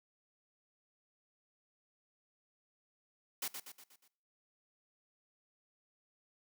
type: noise with echo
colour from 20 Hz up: white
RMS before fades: -38 dBFS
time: 3.42-3.48 s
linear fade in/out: 5 ms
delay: 120 ms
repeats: 5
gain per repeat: -6 dB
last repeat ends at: 4.08 s
effects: noise-tail reverb RT60 0.5 s tail -20 dB re dry + high-pass 200 Hz 12 dB/octave